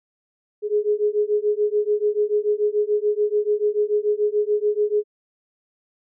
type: beating tone pair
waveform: sine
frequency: 415.3 / 422.2 Hz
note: G#4 / G#4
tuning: 0 / +29 cents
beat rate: 6.9 Hz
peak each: -21 dBFS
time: 0.62-5.04 s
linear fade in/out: 50 ms
effects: none